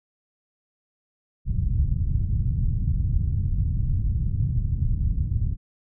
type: low-pass noise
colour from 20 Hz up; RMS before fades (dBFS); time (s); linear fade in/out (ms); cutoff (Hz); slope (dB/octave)
white; -23; 1.45-5.57; 50; 120; 24
effects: none